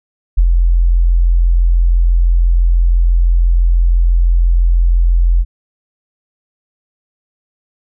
sine tone with ADSR envelope, 43 Hz, F1, 26 cents flat, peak -4 dBFS, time 0.37-5.45 s, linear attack 15 ms, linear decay 58 ms, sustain -3 dB, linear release 45 ms, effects none

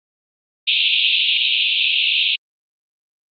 pink band-pass noise, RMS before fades -17 dBFS, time 0.67-2.36 s, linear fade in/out 10 ms, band 2500 to 3800 Hz, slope 96 dB/octave, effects Opus 32 kbps

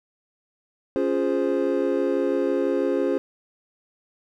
triangle chord, Db major seventh, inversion none, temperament equal, 277.2 / 349.2 / 415.3 / 523.3 Hz, Db4 / F4 / Ab4 / C5, 0 / 0 / 0 / 0 cents, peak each -24 dBFS, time 0.96-3.18 s, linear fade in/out 0 ms, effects none

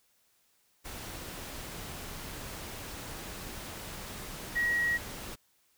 sine tone in noise, 1904 Hz, A#6, 36 cents sharp, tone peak -26 dBFS, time 4.55-4.98 s, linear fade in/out 20 ms, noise pink, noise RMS -42 dBFS, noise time 0.84-5.36 s, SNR +13 dB, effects white hiss -70 dBFS RMS until 5.77 s

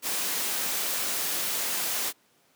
white noise, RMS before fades -29 dBFS, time 0.02-2.13 s, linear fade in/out 50 ms, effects pink hiss -64 dBFS RMS until 2.55 s + high-pass 200 Hz 12 dB/octave

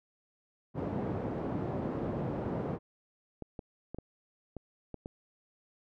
pink band-pass noise, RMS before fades -35 dBFS, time 0.74-2.79 s, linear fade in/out 50 ms, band 120 to 590 Hz, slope 12 dB/octave
clicks, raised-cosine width 2 ms, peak -27 dBFS, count 7, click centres 3.423 / 3.592 / 3.946 / 3.986 / 4.567 / 4.943 / 5.059 s
effects none

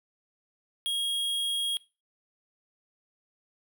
square tone, 3277 Hz, G#7, 24 cents flat, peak -28 dBFS, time 0.86-1.77 s, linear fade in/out 0 ms, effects noise-tail reverb RT60 0.3 s tail -22 dB re dry

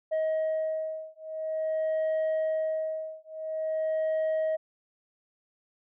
sine beating tone pair, 632 / 632.48 Hz, D#5 / D#5, +27 / +28 cents, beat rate 0.48 Hz, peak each -28 dBFS, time 0.11-4.57 s, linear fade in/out 20 ms, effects tanh soft clip ceiling -24 dBFS

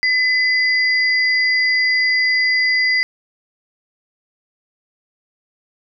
sine tone pair together, 2017 / 4797 Hz, B6 / D8, +36 / +36 cents, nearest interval octave + minor third, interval 1500 cents, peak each -14 / -21 dBFS, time 0.03-3.03 s, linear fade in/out 0 ms, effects none

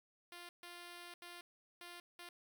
5% pulse tone bursts at uneven times, 349.2 Hz, F4, in tune, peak -39 dBFS, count 5, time 0.32-0.49 / 0.63-1.14 / 1.22-1.41 / 1.81-2 / 2.19-2.29 s, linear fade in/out 2 ms, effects 12-bit

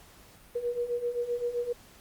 sine beating tone pair, 475.8 / 483.5 Hz, A#4 / B4, +35 / -37 cents, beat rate 7.7 Hz, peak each -34 / -30 dBFS, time 0.55-1.73 s, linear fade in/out 10 ms, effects pink hiss -55 dBFS RMS until 2 s + Opus 48 kbps

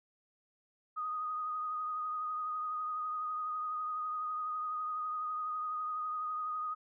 sine tone with vibrato, 1243 Hz, D#6, 2 cents flat, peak -34 dBFS, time 0.96-6.75 s, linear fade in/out 20 ms, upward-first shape triangle, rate 12 Hz, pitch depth 31 cents each way, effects none

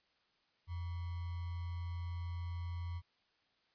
sine tone with sample-and-hold, 86.5 Hz, F2, 16 cents flat, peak -38 dBFS, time 0.67-3.02 s, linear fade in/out 50 ms, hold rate 1050 Hz, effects white hiss -75 dBFS RMS until 3.74 s + resampled to 11025 Hz

